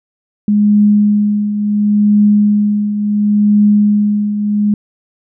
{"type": "tone with tremolo", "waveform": "sine", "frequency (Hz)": 207.7, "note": "G#3", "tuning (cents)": 0, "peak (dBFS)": -5, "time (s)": [0.48, 4.74], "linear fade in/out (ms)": 2, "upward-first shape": "triangle", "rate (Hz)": 0.71, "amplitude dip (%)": 65, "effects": []}